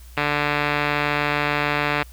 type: tone with low-pass filter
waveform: 5% pulse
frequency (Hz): 146.83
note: D3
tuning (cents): 0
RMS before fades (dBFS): -22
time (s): 0.17-2.03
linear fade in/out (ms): 2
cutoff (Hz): 2800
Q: 8.3
effects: added 60 Hz sine -40 dBFS peak until 2.12 s + white hiss -51 dBFS RMS until 2.12 s